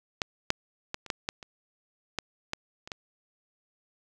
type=clicks; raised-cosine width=0.2 ms; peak=-10 / -6 / -15 / -26 / -11 / -12 / -26 / -12 / -13 / -25 / -18 dBFS; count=11; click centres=0.218 / 0.504 / 0.944 / 1.063 / 1.102 / 1.289 / 1.428 / 2.187 / 2.534 / 2.875 / 2.918 s; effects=none